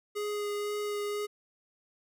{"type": "tone with vibrato", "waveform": "square", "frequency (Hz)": 414.2, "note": "G#4", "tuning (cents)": -5, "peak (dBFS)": -32, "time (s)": [0.15, 1.27], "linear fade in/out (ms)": 20, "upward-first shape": "sine", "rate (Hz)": 2, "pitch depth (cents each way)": 10, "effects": []}